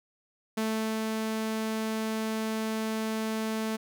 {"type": "tone with ADSR envelope", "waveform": "sawtooth", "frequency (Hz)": 220, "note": "A3", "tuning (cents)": 0, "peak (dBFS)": -23, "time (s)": [0.57, 3.77], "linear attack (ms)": 8, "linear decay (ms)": 410, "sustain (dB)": -2, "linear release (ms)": 15, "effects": []}